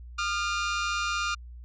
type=tone pair together; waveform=sawtooth; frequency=1212.7 / 1396.9 Hz; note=D#6 / F6; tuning=-45 / 0 cents; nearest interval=major second; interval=245 cents; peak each=-26 dBFS; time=0.18-1.35 s; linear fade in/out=10 ms; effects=added 60 Hz sine -41 dBFS peak until 1.64 s + resampled to 16000 Hz